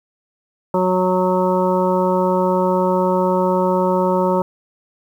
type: harmonic tone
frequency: 184 Hz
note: F#3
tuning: 9 cents flat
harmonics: 1 / 2 / 3 / 5 / 6 / 7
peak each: -20 / -20 / -19 / -20 / -29 / -29 dBFS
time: 0.74-4.42 s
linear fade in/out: 2 ms
effects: 8-bit